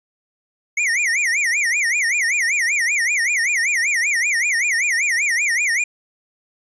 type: tone with vibrato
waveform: square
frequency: 2109 Hz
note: C7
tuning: 13 cents sharp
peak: -17 dBFS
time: 0.77-5.84 s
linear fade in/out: 5 ms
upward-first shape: sine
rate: 5.2 Hz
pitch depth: 260 cents each way
effects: resampled to 22050 Hz